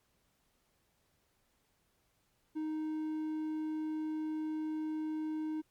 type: tone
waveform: triangle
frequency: 311.1 Hz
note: D#4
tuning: in tune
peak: -32 dBFS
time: 2.55-5.62 s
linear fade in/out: 20 ms
effects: pink hiss -75 dBFS RMS until 5.7 s + MP3 96 kbps